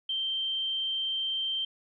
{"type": "tone", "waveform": "sine", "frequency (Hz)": 3136, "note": "G7", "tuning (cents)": 0, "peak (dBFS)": -28, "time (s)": [0.09, 1.65], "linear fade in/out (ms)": 5, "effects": []}